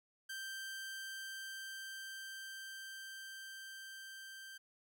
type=tone with level ramp; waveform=sawtooth; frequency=1568 Hz; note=G6; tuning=in tune; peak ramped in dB=-39 to -46 dBFS; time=0.29-4.58 s; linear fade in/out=10 ms; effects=none